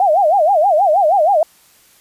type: tone with vibrato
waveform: sine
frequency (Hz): 701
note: F5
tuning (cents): +6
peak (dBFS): -9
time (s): 0-1.43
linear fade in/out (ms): 2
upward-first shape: sine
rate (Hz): 6.3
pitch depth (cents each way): 270
effects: white hiss -50 dBFS RMS until 2 s + resampled to 32000 Hz